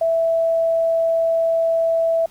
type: tone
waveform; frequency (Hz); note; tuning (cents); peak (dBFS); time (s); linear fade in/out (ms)
sine; 659.3; E5; 0; -15; 0.01-2.26; 5
effects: pink hiss -51 dBFS RMS until 2.3 s